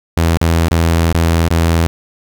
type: tone with dropouts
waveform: sawtooth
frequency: 83 Hz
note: E2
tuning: 12 cents sharp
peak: -6 dBFS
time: 0.17-1.87 s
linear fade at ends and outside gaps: 0 ms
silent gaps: 0.372-0.414 / 0.684-0.711 / 1.126-1.147 / 1.485-1.505 s
effects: none